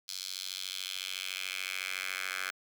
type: tone with high-pass filter sweep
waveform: 10% pulse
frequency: 93.8 Hz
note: F#2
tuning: 24 cents sharp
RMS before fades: -38 dBFS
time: 0.08-2.51 s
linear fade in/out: 10 ms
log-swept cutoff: 4500 to 1700 Hz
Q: 2.4
effects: none